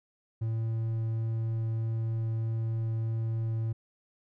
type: tone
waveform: triangle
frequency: 112.7 Hz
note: A2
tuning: 42 cents sharp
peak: -26 dBFS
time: 0.41-3.73 s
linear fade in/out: 10 ms
effects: none